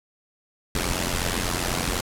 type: noise with amplitude modulation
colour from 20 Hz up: pink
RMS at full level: -22 dBFS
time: 0.75-2.01 s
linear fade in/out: 2 ms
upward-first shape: sine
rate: 88.1 Hz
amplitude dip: 80%
effects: low-pass 12000 Hz 12 dB/octave